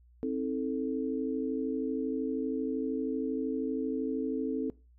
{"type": "chord", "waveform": "sine", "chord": "A diminished", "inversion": "first", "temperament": "just", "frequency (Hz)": [264, 316.8, 440], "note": ["C4", "Eb4", "A4"], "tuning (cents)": [16, 31, 0], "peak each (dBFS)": [-32, -36, -34], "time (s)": [0.23, 4.7], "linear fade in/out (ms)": 0, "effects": ["noise-tail reverb RT60 0.3 s tail -21 dB re dry", "added 60 Hz sine -57 dBFS peak until 4.98 s"]}